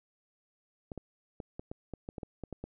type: clicks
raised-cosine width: 2 ms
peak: -26 dBFS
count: 12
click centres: 0.918 / 0.977 / 1.402 / 1.595 / 1.715 / 1.937 / 2.089 / 2.182 / 2.232 / 2.437 / 2.527 / 2.64 s
effects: none